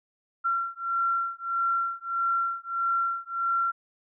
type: beating tone pair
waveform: sine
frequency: 1365 / 1366.6 Hz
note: F6 / F6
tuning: -40 / -38 cents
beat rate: 1.6 Hz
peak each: -28 dBFS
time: 0.44-3.72 s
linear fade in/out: 20 ms
effects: none